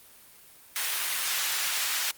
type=high-pass noise; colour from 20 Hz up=pink; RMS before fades=-29 dBFS; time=0.76-2.11 s; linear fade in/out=0 ms; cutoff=1700 Hz; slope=12 dB/octave; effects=white hiss -53 dBFS RMS until 2.17 s + Opus 32 kbps